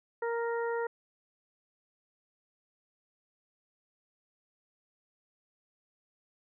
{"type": "harmonic tone", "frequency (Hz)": 466.2, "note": "A#4", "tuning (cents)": 0, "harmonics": [1, 2, 3, 4], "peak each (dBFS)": [-31, -37, -41, -43], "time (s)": [0.22, 0.87], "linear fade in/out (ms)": 5, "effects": []}